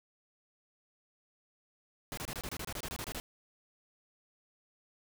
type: noise bursts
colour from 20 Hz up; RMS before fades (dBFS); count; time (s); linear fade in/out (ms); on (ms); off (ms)
pink; -40; 14; 2.12-3.2; 0; 53; 26
effects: none